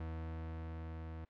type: tone with level ramp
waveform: 40% pulse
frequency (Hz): 80.9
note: E2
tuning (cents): -32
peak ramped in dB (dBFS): -39 to -43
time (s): 0-1.25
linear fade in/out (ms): 5
effects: white hiss -75 dBFS RMS until 1.29 s + low-pass 2000 Hz 12 dB/octave